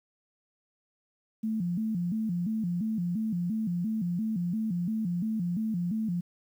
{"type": "tone with vibrato", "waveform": "sine", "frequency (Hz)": 196, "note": "G3", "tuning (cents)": 0, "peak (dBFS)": -27, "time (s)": [1.43, 6.21], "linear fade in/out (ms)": 10, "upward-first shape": "square", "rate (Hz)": 2.9, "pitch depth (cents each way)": 200, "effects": ["10-bit"]}